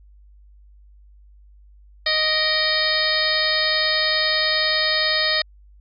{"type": "harmonic tone with a mistuned harmonic", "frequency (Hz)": 622.3, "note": "D#5", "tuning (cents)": 0, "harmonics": [1, 2, 3, 4, 5, 6, 7, 8], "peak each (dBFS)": [-27, -31, -23, -30, -31, -24, -23, -27], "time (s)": [2.06, 5.42], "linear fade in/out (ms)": 5, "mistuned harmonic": 4, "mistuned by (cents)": -110, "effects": ["added 50 Hz sine -46 dBFS peak until 5.8 s"]}